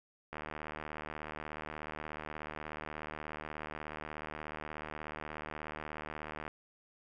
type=click train; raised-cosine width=0.5 ms; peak=-26 dBFS; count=472; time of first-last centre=0.33-6.479 s; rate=76.6 Hz; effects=none